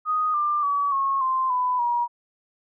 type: tone with pitch steps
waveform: sine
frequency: 1244.5 / 1191 / 1139.9 / 1090.9 / 1044.1 / 999.2 / 956.3 Hz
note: D#6 / D6 / C#6 / C#6 / C6 / B5 / A#5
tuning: 0 / +24 / +48 / -28 / -4 / +20 / +44 cents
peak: -20 dBFS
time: 0.05-2.08 s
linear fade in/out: 50 ms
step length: 290 ms
effects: none